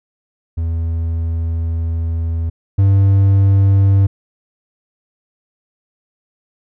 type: tone pair in turn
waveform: triangle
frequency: 82.41 / 98 Hz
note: E2 / G2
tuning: 0 / 0 cents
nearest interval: minor third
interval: 300 cents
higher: second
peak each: -14 / -6 dBFS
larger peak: second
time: 0.57-2.5 / 2.78-4.07 s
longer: first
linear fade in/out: 10 ms
effects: none